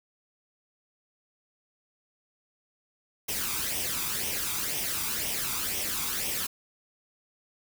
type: noise with flanger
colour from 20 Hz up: white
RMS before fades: -31 dBFS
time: 3.28-6.47 s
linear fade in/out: 10 ms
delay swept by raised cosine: 0.34 to 0.86 ms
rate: 2 Hz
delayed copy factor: +0.6
effects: none